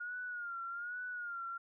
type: tone with vibrato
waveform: sine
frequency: 1424 Hz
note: F6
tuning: 33 cents sharp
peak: -39 dBFS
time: 0-1.58 s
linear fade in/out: 10 ms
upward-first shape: sine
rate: 1.2 Hz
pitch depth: 75 cents each way
effects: none